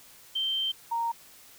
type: tone pair in turn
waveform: sine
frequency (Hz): 3129 / 928.2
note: G7 / A#5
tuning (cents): -4 / -8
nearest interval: octave + major sixth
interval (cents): 2104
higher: first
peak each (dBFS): -26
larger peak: neither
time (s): 0.35-0.72 / 0.91-1.12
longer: first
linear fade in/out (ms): 10
effects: white hiss -53 dBFS RMS until 1.58 s